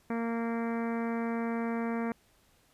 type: harmonic tone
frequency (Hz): 230.9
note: A#3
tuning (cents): -16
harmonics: 1 / 2 / 3 / 4 / 5 / 6 / 7 / 8 / 9 / 10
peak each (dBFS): -31 / -37 / -41 / -43 / -45 / -47 / -48 / -49 / -50 / -51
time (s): 0.1-2.12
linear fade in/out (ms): 2
effects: pink hiss -66 dBFS RMS until 2.73 s + resampled to 32000 Hz